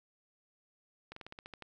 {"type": "slowing click train", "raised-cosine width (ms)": 0.3, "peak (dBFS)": -30, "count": 9, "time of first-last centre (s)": [1.12, 1.623], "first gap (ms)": 44, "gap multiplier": 1.1, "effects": []}